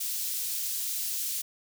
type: high-pass noise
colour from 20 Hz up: white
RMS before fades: -32 dBFS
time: 0-1.42 s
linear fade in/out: 10 ms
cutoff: 4300 Hz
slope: 12 dB/octave
effects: none